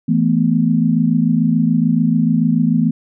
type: chord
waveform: sine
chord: E suspended fourth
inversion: none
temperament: equal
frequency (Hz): 164.81 / 220 / 246.9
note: E3 / A3 / B3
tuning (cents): 0 / 0 / 0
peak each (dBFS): -16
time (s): 0.08-2.91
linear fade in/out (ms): 10
effects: none